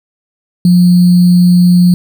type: tone with sample-and-hold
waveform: sine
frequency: 177.7 Hz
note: F3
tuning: 30 cents sharp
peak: -3 dBFS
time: 0.65-1.94 s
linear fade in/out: 2 ms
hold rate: 4410 Hz
effects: none